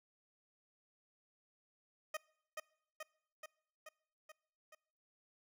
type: tone with echo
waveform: 15% pulse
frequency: 621 Hz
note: D#5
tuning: 3 cents flat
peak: -32 dBFS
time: 2.14-2.17 s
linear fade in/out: 5 ms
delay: 430 ms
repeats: 6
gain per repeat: -3 dB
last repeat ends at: 4.75 s
effects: noise-tail reverb RT60 0.7 s tail -24 dB re dry